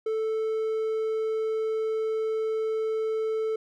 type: tone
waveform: triangle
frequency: 440 Hz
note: A4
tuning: in tune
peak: -23 dBFS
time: 0.06-3.56 s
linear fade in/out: 5 ms
effects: none